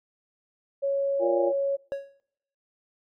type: tone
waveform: sine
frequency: 554.4 Hz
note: C#5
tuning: in tune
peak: -23 dBFS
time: 0.82-1.77 s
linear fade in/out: 20 ms
type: harmonic tone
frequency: 116.54 Hz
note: A#2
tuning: in tune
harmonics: 3 / 4 / 5 / 6 / 7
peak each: -26 / -31 / -31 / -38 / -33 dBFS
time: 1.19-1.53 s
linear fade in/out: 50 ms
type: tone with exponential decay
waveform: triangle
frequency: 554.4 Hz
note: C#5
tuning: in tune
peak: -23 dBFS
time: 1.92-2.2 s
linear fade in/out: 0 ms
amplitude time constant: 59 ms
effects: noise-tail reverb RT60 0.8 s tail -25 dB re dry